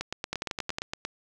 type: two click trains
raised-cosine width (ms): 0.2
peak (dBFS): -14 / -13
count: 10 / 6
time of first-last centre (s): 0.01-1.05 / 0.33-0.785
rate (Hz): 8.65 / 11
effects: none